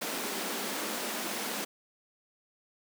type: high-pass noise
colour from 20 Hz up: pink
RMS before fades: -35 dBFS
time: 0.01-1.65 s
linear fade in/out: 10 ms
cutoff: 200 Hz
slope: 48 dB/octave
effects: none